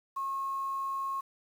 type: tone with quantisation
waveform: sine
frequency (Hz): 1085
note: C#6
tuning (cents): -37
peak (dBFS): -31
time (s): 0.16-1.21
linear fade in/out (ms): 10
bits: 9
effects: none